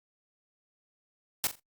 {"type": "noise with echo", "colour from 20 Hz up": "white", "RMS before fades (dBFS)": -27, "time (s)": [1.44, 1.47], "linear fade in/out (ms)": 0, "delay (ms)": 42, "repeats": 3, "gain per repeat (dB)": -12, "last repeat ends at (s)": 1.596, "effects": ["noise-tail reverb RT60 0.1 s tail -17 dB re dry", "Opus 48 kbps"]}